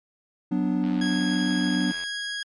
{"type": "chord", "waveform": "triangle", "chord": "B minor", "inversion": "second", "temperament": "equal", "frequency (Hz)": [185, 246.9, 293.7], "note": ["F#3", "B3", "D4"], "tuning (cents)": [0, 0, 0], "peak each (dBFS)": -24, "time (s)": [0.51, 1.92], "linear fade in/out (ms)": 10}
{"type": "click train", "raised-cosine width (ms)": 0.3, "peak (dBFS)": -26, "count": 105, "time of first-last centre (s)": [0.84, 2.037], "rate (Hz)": 86.9}
{"type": "tone", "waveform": "20% pulse", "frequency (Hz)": 1651, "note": "G#6", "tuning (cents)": -11, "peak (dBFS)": -24, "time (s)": [1.01, 2.43], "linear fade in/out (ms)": 5}
{"effects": ["MP3 48 kbps"]}